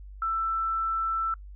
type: tone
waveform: sine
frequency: 1330 Hz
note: E6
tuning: 15 cents sharp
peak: -25 dBFS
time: 0.22-1.34 s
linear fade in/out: 2 ms
effects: noise-tail reverb RT60 0.1 s tail -26 dB re dry + added 49 Hz sine -41 dBFS peak until 1.55 s